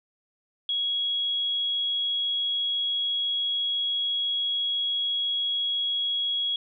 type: tone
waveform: sine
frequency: 3322 Hz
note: G#7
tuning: in tune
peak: -24 dBFS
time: 0.69-6.56 s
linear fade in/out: 2 ms
effects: none